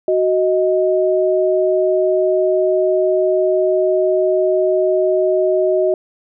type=tone pair together; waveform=sine; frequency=372 / 626 Hz; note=F#4 / D#5; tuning=+9 / +10 cents; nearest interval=major sixth; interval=901 cents; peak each=-15 dBFS; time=0.08-5.94 s; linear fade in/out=2 ms; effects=none